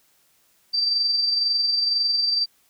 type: tone with amplitude modulation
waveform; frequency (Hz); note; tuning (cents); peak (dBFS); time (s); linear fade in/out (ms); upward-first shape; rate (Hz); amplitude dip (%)
sine; 4673; D8; -9; -17; 0.73-2.46; 20; sine; 22; 40
effects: white hiss -62 dBFS RMS until 2.69 s